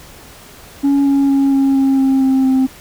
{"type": "tone with pitch steps", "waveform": "sine", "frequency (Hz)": [280, 277.4, 274.9, 272.3, 269.8, 267.4, 264.9, 262.5], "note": ["C#4", "C#4", "C#4", "C#4", "C#4", "C4", "C4", "C4"], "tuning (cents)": [18, 1, -14, -31, -47, 38, 22, 6], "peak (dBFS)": -7, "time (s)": [0.83, 2.67], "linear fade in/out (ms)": 20, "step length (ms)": 230, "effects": ["tanh soft clip ceiling -9 dBFS", "pink hiss -39 dBFS RMS until 2.8 s"]}